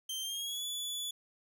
sawtooth tone with pitch glide, 3136 to 3440 Hz, G7 to A7, 0 to -40 cents, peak -33 dBFS, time 0.09-1.11 s, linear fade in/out 5 ms, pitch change +160 cents, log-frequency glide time 0.21-0.65 s, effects none

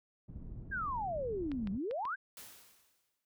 pink low-pass noise, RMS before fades -46 dBFS, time 0.28-1.78 s, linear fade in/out 10 ms, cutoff 190 Hz, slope 12 dB/octave
sine exponential two-way sweep, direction down then up, 1661.2 to 185 to 1661.2 Hz, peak -34 dBFS, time 0.71-2.16 s, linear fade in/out 20 ms, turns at 1.71 s
clicks, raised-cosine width 0.3 ms, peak -31 dBFS, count 4, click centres 1.517 / 1.673 / 1.911 / 2.053 s
white noise with exponential decay, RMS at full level -48 dBFS, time 2.37-3.25 s, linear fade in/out 2 ms, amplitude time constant 190 ms
effects none

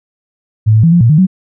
sine tone with pitch steps, 108.7 / 109.9 / 165.9 / 173.2 / 116.3 / 153.2 / 187.2 Hz, A2 / A2 / E3 / F3 / A#2 / D#3 / F#3, -21 / -2 / +11 / -14 / -4 / -27 / +20 cents, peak -4 dBFS, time 0.66-1.269 s, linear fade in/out 20 ms, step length 87 ms, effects none

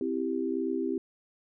sine chord, C major, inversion none, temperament equal, 261.6 / 329.6 / 392 Hz, C4 / E4 / G4, 0 / 0 / 0 cents, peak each -32 dBFS, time 0.01-0.98 s, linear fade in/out 2 ms, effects none

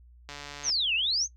click train, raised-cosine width 0.2 ms, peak -23 dBFS, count 60, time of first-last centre 0.29-0.7 s, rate 144 Hz
sine exponential two-way sweep, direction down then up, 6645 to 2526 to 6645 Hz, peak -24 dBFS, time 0.63-1.28 s, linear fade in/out 50 ms, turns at 0.94 s
effects noise-tail reverb RT60 0.1 s tail -17 dB re dry + added 60 Hz sine -51 dBFS peak until 1.36 s

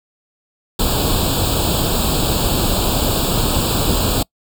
pink noise with comb filter, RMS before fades -17 dBFS, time 0.79-4.23 s, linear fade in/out 5 ms, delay 0.25 ms, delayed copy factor +1, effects noise-tail reverb RT60 0.1 s tail -25 dB re dry

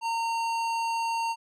triangle tone with hard clipping, 917 Hz, A#5, 29 cents flat, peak -28 dBFS, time 0.01-1.36 s, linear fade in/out 50 ms, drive 18 dB, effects none

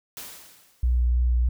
white noise with exponential decay, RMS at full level -36 dBFS, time 0.17-1.09 s, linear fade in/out 1 ms, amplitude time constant 200 ms
sine tone with vibrato, 60.8 Hz, B1, 26 cents flat, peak -18 dBFS, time 0.83-1.49 s, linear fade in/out 5 ms, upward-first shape sine, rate 3.2 Hz, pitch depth 14 cents each way
effects none

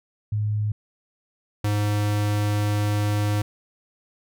sine / square tone pair in turn, 105.7 / 104 Hz, G#2 / G#2, +31 / +3 cents, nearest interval unison, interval 28 cents, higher first, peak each -21 dBFS, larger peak neither, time 0.32-0.72 / 1.64-3.42 s, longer second, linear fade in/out 5 ms, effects none

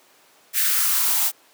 blue noise with high-pass filter sweep, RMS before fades -20 dBFS, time 0.53-1.32 s, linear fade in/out 50 ms, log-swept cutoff 1800 to 720 Hz, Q 2.8, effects pink hiss -54 dBFS RMS until 1.53 s + high-pass 400 Hz 12 dB/octave

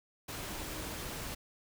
sine tone in noise, 311.1 Hz, D#4, in tune, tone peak -49 dBFS, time 0.5-0.95 s, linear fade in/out 10 ms, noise pink, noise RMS -41 dBFS, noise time 0.28-1.35 s, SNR -11 dB, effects none

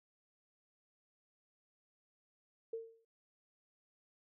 sine tone with exponential decay, 453.9 Hz, A#4, 46 cents flat, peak -36 dBFS, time 2.73-3.05 s, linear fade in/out 5 ms, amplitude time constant 69 ms, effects none

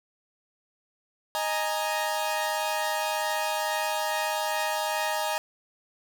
sawtooth chord, D# suspended fourth, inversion none, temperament equal, 622.3 / 830.6 / 932.3 Hz, D#5 / G#5 / A#5, 0 / 0 / 0 cents, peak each -27 dBFS, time 1.35-5.38 s, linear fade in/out 0 ms, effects none

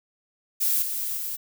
violet noise with level steps, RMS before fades -23 / -29 / -31 dBFS, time 0.6-1.37 s, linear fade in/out 20 ms, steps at 0.82 / 1.17 s, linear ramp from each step 2 ms, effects none

